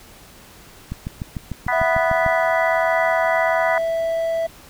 click train, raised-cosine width 5 ms, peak -14 dBFS, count 10, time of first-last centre 0.92-2.263 s, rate 6.7 Hz
harmonic tone, 246.9 Hz, B3, in tune, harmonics 3 / 4 / 5 / 6 / 7 / 8, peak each -24 / -24 / -29 / -27 / -30 / -24 dBFS, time 1.68-3.78 s, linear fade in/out 2 ms
triangle tone, 659.3 Hz, E5, in tune, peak -17 dBFS, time 1.72-4.47 s, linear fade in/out 10 ms
effects pink hiss -45 dBFS RMS until 4.69 s

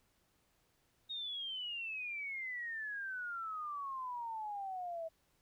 sine exponential sweep, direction down, 3754 to 642 Hz, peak -39 dBFS, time 1.09-5.09 s, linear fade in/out 20 ms, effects pink hiss -75 dBFS RMS until 5.41 s

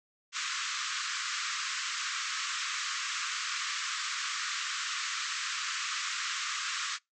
pink band-pass noise, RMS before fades -35 dBFS, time 0.32-6.99 s, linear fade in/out 50 ms, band 1100 to 7700 Hz, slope 96 dB/octave, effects noise-tail reverb RT60 0.2 s tail -26 dB re dry

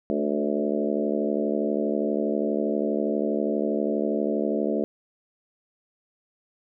harmonic tone with a mistuned harmonic, 72.4 Hz, D2, 24 cents flat, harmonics 3 / 4 / 5 / 6 / 7 / 8 / 9, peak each -28 / -29 / -30 / -31 / -31 / -32 / -33 dBFS, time 0.1-4.84 s, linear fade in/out 0 ms, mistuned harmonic 5, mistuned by +23 cents, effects none

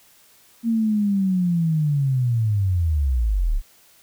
sine linear sweep, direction down, 233.1 to 30.87 Hz, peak -17 dBFS, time 0.63-3.62 s, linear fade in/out 50 ms, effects white hiss -54 dBFS RMS until 4.02 s

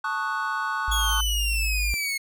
triangle chord, D# half-diminished seventh, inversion second, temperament equal, 880 / 1108.7 / 1244.5 / 1480 Hz, A5 / C#6 / D#6 / F#6, 0 / 0 / 0 / 0 cents, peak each -30 / -28 / -31 / -27 dBFS, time 0.04-1.21 s, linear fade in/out 5 ms
sine tone, 54.4 Hz, A1, 19 cents flat, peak -24 dBFS, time 0.88-1.94 s, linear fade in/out 0 ms
sawtooth exponential sweep, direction down, 3366 to 2165 Hz, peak -22 dBFS, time 0.91-2.18 s, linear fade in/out 10 ms
effects none

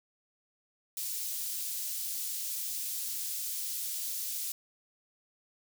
white high-pass noise, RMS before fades -36 dBFS, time 0.97-4.52 s, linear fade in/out 2 ms, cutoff 4800 Hz, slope 12 dB/octave, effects none

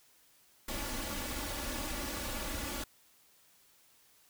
pink noise with comb filter, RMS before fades -38 dBFS, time 0.68-2.84 s, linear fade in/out 5 ms, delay 3.5 ms, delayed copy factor +0.7, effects white hiss -65 dBFS RMS until 4.29 s

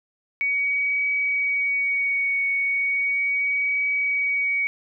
sine tone with vibrato, 2249 Hz, C#7, 24 cents sharp, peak -20 dBFS, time 0.41-4.67 s, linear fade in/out 0 ms, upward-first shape triangle, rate 0.36 Hz, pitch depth 17 cents each way, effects none

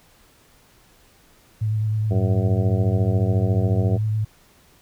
sine tone with vibrato, 108 Hz, A2, 32 cents flat, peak -19 dBFS, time 1.61-4.25 s, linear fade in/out 10 ms, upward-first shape sine, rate 9.5 Hz, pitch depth 22 cents each way
harmonic tone, 93.8 Hz, F#2, 24 cents sharp, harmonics 1 / 2 / 3 / 4 / 5 / 6 / 7 / 8, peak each -22 / -26 / -32 / -31 / -31 / -36 / -33 / -40 dBFS, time 2.1-3.98 s, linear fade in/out 20 ms
effects pink hiss -55 dBFS RMS until 4.81 s

